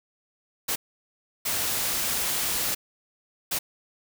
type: noise bursts at uneven times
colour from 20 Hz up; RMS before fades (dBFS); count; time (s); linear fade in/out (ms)
white; -27; 3; 0.68-0.76 / 1.45-2.75 / 3.51-3.59; 10
effects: none